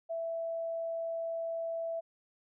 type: tone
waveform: sine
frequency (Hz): 662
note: E5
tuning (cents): +7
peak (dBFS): -33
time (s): 0.09-2.01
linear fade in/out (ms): 20
effects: none